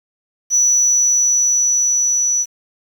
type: tone with level ramp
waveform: sine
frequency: 5920 Hz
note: F#8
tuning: in tune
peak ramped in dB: -8 to -13 dBFS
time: 0.5-2.46 s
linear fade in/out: 50 ms
effects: tanh soft clip ceiling -9 dBFS + 7-bit